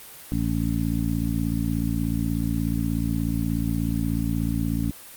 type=harmonic tone; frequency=56.6 Hz; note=A1; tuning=50 cents sharp; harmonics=1 / 2 / 3 / 4 / 5; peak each=-28 / -28 / -28 / -28 / -28 dBFS; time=0.32-4.91 s; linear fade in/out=0 ms; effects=white hiss -43 dBFS RMS until 5.16 s + Opus 32 kbps